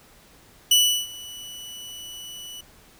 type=tone with ADSR envelope; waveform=sawtooth; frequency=2960 Hz; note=F#7; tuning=in tune; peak=-10 dBFS; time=0.71-2.61 s; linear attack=5 ms; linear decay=350 ms; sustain=-23 dB; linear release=6 ms; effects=pink hiss -53 dBFS RMS until 2.99 s